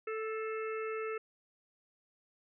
harmonic tone with a mistuned harmonic, 440 Hz, A4, in tune, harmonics 1 / 3 / 4 / 5 / 6, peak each -36 / -42 / -50 / -48 / -48 dBFS, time 0.07-1.18 s, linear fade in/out 5 ms, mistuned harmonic 5, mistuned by -36 cents, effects none

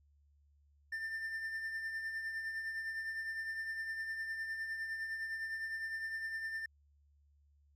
triangle tone with tremolo, 1791 Hz, A6, 30 cents sharp, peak -34 dBFS, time 0.92-6.66 s, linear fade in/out 5 ms, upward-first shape triangle, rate 9.8 Hz, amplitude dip 50%, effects added 72 Hz sine -66 dBFS peak until 7.75 s

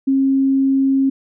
sine tone, 270 Hz, C#4, 45 cents flat, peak -12 dBFS, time 0.07-1.1 s, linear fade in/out 10 ms, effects none

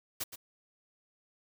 white noise with echo, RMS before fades -35 dBFS, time 0.2-0.24 s, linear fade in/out 10 ms, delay 120 ms, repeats 1, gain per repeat -10 dB, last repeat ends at 0.36 s, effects none

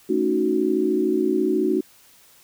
sine chord, D# half-diminished seventh, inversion second, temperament equal, 220 / 277.2 / 311.1 / 370 Hz, A3 / C#4 / D#4 / F#4, 0 / 0 / 0 / 0 cents, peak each -27 / -26 / -23 / -21 dBFS, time 0.09-1.81 s, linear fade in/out 10 ms, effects white hiss -53 dBFS RMS until 2.43 s

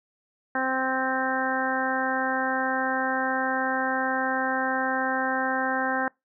harmonic tone, 261.4 Hz, C4, 1 cent flat, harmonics 1 / 2 / 3 / 4 / 5 / 6 / 7, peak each -31 / -32 / -29 / -33 / -35 / -29 / -33 dBFS, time 0.55-6.08 s, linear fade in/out 2 ms, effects noise-tail reverb RT60 0.2 s tail -25 dB re dry

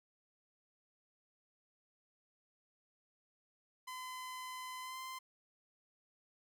sawtooth tone with pitch glide, 1020 to 1037.8 Hz, C6 to C6, -44 to -14 cents, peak -40 dBFS, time 3.87-5.19 s, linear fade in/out 10 ms, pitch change +30 cents, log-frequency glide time 4.82-4.98 s, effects none

